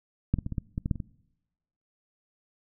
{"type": "clicks", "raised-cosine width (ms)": 5, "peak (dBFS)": [-10, -18, -20, -21, -16, -17, -16, -13, -25, -21], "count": 10, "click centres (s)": [0.34, 0.387, 0.464, 0.523, 0.582, 0.779, 0.859, 0.912, 0.957, 1.002], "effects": ["noise-tail reverb RT60 1.0 s tail -24 dB re dry"]}